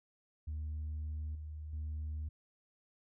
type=tone with level steps; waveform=sine; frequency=76.6 Hz; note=D#2; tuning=27 cents flat; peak=-35 / -41 / -35 dBFS; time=0.47-2.29 s; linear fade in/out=10 ms; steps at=1.35 / 1.73 s; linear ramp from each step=2 ms; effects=tanh soft clip ceiling -35 dBFS